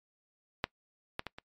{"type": "clicks", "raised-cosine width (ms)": 0.3, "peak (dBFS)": [-12, -17, -21, -28], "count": 4, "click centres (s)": [0.641, 1.194, 1.267, 1.385], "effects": ["noise-tail reverb RT60 0.1 s tail -23 dB re dry", "MP3 64 kbps"]}